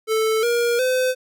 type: tone with pitch steps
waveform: square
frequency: 440 / 474.3 / 511.3 Hz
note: A4 / A#4 / C5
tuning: 0 / +30 / -40 cents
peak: -18 dBFS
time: 0.07-1.15 s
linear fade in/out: 50 ms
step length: 360 ms
effects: none